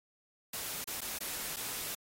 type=noise with dropouts; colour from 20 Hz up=white; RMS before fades=-39 dBFS; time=0.53-1.95 s; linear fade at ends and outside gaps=5 ms; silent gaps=0.843-0.873 / 1.007-1.015 / 1.187-1.205 / 1.56-1.566 s; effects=AAC 48 kbps

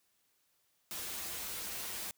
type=noise with comb filter; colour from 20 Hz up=white; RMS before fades=-41 dBFS; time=0.91-2.11 s; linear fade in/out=0 ms; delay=7.2 ms; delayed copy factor=-0.85; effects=white hiss -75 dBFS RMS until 2.17 s

